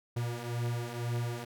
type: beating tone pair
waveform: 45% pulse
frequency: 118 / 120 Hz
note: A#2 / B2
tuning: +22 / -49 cents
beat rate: 2 Hz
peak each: -37 / -34 dBFS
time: 0.16-1.45 s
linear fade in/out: 10 ms
effects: none